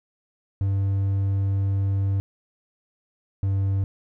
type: tone pair in turn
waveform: triangle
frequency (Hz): 98 / 97.58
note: G2 / G2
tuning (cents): 0 / -7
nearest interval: unison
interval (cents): 7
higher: first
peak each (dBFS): -18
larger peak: neither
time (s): 0.61-2.2 / 3.43-3.84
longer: first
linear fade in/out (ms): 0
effects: none